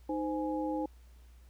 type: tone cluster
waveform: sine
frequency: 310.5 / 517 / 835 Hz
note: D#4 / C5 / G#5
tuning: -3 / -21 / +9 cents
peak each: -33 / -37 / -38 dBFS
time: 0.09-0.86 s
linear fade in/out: 5 ms
effects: added 60 Hz sine -53 dBFS peak until 1.49 s + pink hiss -68 dBFS RMS until 1.49 s